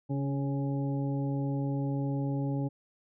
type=harmonic tone with a mistuned harmonic; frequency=138.3 Hz; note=C#3; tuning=4 cents flat; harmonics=1 / 2 / 3 / 4 / 6; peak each=-30 / -33 / -43 / -42 / -45 dBFS; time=0.09-2.69 s; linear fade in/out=20 ms; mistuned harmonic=2; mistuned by=+20 cents; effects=none